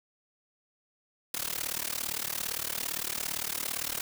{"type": "noise with amplitude modulation", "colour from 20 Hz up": "white", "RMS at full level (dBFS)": -30, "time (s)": [1.34, 4.01], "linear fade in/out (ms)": 2, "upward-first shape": "sine", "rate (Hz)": 37.6, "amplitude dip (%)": 95, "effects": []}